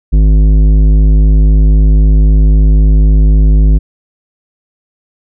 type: tone with tanh clipping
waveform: sine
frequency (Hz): 51.91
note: G#1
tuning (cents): 0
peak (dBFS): -5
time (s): 0.12-3.79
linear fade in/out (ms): 20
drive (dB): 12
effects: none